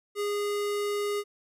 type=tone; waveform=square; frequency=410.8 Hz; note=G#4; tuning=19 cents flat; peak=-28 dBFS; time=0.15-1.24 s; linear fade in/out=50 ms; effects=resampled to 32000 Hz